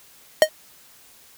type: tone with exponential decay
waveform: square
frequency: 622.3 Hz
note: D#5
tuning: in tune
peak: -6 dBFS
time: 0.42-0.49 s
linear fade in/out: 1 ms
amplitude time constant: 15 ms
effects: white hiss -51 dBFS RMS until 1.37 s